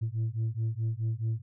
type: beating tone pair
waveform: sine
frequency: 110 / 114.7 Hz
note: A2 / A#2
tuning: 0 / -28 cents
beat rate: 4.7 Hz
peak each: -29 dBFS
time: 0.01-1.42 s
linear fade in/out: 20 ms
effects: tanh soft clip ceiling -25 dBFS